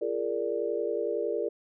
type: chord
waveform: sine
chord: Bb dominant seventh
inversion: second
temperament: equal with one note detuned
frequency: 344.6 / 415.3 / 466.2 / 587.3 Hz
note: F4 / Ab4 / Bb4 / D5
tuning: -23 / 0 / 0 / 0 cents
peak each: -35 / -32 / -31 / -34 dBFS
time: 0.01-1.49 s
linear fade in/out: 10 ms
effects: none